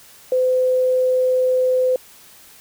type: tone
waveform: sine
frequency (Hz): 510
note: C5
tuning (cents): -44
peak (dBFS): -14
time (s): 0.32-1.96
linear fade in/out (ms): 2
effects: white hiss -46 dBFS RMS until 2.6 s